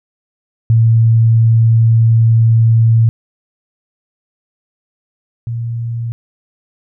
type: tone pair in turn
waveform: sine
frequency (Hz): 113.8 / 116.66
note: A#2 / A#2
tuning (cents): -41 / +2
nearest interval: unison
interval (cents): 43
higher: second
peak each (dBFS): -6 / -17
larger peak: first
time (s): 0.7-3.09 / 5.47-6.12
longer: first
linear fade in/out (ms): 0
effects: none